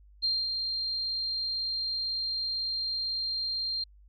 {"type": "tone with ADSR envelope", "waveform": "sine", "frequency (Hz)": 4186, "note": "C8", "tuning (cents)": 0, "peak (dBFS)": -24, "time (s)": [0.22, 3.84], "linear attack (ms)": 24, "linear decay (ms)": 220, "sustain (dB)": -5, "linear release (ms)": 6, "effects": ["added 50 Hz sine -53 dBFS peak until 4.08 s"]}